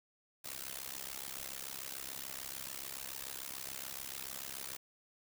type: noise with amplitude modulation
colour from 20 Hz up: white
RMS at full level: -40 dBFS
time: 0.44-4.77 s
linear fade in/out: 10 ms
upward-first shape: sine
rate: 66.9 Hz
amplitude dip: 100%
effects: none